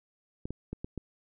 clicks, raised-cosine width 3 ms, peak -23 dBFS, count 5, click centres 0.455 / 0.506 / 0.73 / 0.845 / 0.977 s, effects none

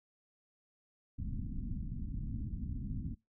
pink low-pass noise, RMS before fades -39 dBFS, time 1.18-3.15 s, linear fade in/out 10 ms, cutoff 260 Hz, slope 48 dB/octave, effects noise-tail reverb RT60 0.2 s tail -22 dB re dry

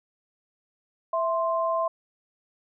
sine tone pair together, 659.3 / 1046.6 Hz, E5 / C6, 0 / 0 cents, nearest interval minor sixth, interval 800 cents, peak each -25 / -26 dBFS, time 1.13-1.88 s, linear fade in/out 5 ms, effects none

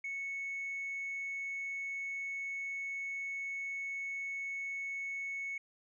sine tone, 2209 Hz, C#7, 7 cents flat, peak -35 dBFS, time 0.04-5.58 s, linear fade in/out 5 ms, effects tanh soft clip ceiling -34 dBFS

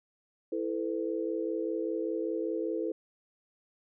sine chord, E suspended fourth, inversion none, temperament equal with one note detuned, 329.6 / 440 / 505.1 Hz, E4 / A4 / B4, 0 / 0 / +39 cents, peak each -33 / -34 / -36 dBFS, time 0.52-2.92 s, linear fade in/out 5 ms, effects none

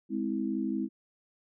sine chord, Ab augmented, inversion none, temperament just, 207.7 / 259.6 / 324.5 Hz, Ab3 / C4 / E4, 0 / -13 / -27 cents, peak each -33 dBFS, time 0.09-0.89 s, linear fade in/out 50 ms, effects none

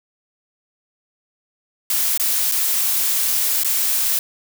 blue noise with dropouts, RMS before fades -19 dBFS, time 1.9-4.19 s, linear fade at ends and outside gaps 2 ms, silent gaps 2.176-2.197 / 2.515-2.52 / 3.635-3.646 s, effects none

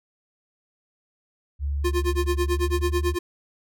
sine tone with pitch glide, 71 to 74.57 Hz, C#2 to D2, +42 to +27 cents, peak -23 dBFS, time 1.59-3.17 s, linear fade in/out 50 ms, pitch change +85 cents, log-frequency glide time 2.4-2.92 s
square tone with tremolo, 352 Hz, F4, 14 cents sharp, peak -21 dBFS, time 1.84-3.19 s, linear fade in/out 10 ms, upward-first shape sine, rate 9.1 Hz, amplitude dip 100%
effects none

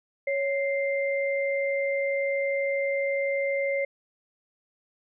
sine tone pair together, 553.8 / 2093 Hz, C#5 / C7, -2 / 0 cents, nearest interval octave + major seventh, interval 2302 cents, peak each -25 / -30 dBFS, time 0.27-3.85 s, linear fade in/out 5 ms, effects none

